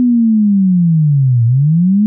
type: linear two-way sweep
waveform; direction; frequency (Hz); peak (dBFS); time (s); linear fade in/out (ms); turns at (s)
sine; down then up; 250.7 to 113.5 to 216.2; -7; 0-2.06; 0; 1.45
effects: none